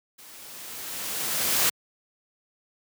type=noise with level ramp; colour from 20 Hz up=white; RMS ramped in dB=-48 to -21 dBFS; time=0.18-1.7 s; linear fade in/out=10 ms; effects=high-pass 100 Hz 12 dB/octave